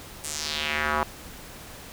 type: tone with band-pass filter sweep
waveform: square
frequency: 75.5 Hz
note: D2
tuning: 48 cents sharp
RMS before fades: -28 dBFS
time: 0.24-1.03 s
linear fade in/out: 0 ms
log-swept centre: 9000 to 1000 Hz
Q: 2.3
effects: pink hiss -43 dBFS RMS until 1.92 s